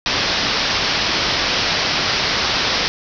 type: low-pass noise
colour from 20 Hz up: white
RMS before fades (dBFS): -19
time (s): 0.06-2.88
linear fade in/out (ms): 0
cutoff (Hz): 5600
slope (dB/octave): 96
effects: none